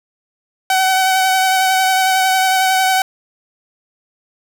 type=tone with vibrato; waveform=sawtooth; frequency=756 Hz; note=F#5; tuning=37 cents sharp; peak=-8 dBFS; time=0.7-3.02 s; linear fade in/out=2 ms; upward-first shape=sine; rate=11 Hz; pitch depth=19 cents each way; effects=none